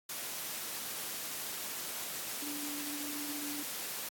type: tone in noise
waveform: sine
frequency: 291.7 Hz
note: D4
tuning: 12 cents flat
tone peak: -42 dBFS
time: 2.42-3.63 s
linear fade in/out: 5 ms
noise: white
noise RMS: -40 dBFS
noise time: 0.09-4.09 s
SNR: -5 dB
effects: high-pass 150 Hz 12 dB/octave + AAC 64 kbps